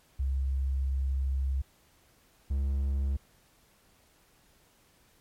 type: tone pair in turn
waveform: sine / triangle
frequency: 67 / 68.61 Hz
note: C2 / C#2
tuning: +42 / -17 cents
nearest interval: unison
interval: 41 cents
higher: second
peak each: -26 / -24 dBFS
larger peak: second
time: 0.19-1.62 / 2.5-3.17 s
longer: first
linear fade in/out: 10 ms
effects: pink hiss -64 dBFS RMS until 5.2 s + MP3 64 kbps